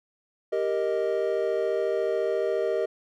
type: chord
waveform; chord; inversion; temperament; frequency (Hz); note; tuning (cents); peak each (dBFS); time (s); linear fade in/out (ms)
triangle; Eb major; first; equal; 392 / 466.2 / 622.3; G4 / Bb4 / Eb5; 0 / 0 / 0; -26; 0.52-2.86; 10
effects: none